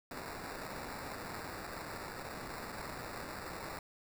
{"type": "noise with sample-and-hold", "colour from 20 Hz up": "white", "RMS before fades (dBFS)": -44, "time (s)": [0.11, 3.79], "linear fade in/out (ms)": 2, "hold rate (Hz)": 3150, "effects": []}